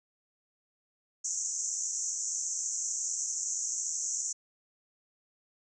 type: band-pass noise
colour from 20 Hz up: white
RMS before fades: -34 dBFS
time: 1.24-4.33 s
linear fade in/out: 10 ms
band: 5900 to 7500 Hz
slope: 96 dB/octave
effects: none